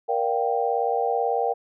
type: chord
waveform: sine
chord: G minor seventh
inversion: first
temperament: just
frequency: 470.4 / 588 / 705.6 / 784 Hz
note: Bb4 / D5 / F5 / G5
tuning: +16 / +2 / +18 / 0 cents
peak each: -25 / -31 / -27 / -25 dBFS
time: 0.08-1.54 s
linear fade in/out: 20 ms
effects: none